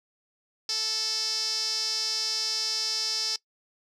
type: tone with band-pass filter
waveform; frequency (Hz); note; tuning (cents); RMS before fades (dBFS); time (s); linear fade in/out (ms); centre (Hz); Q
sawtooth; 440; A4; 0; -29; 0.69-3.36; 2; 5100; 10
effects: noise-tail reverb RT60 0.1 s tail -21 dB re dry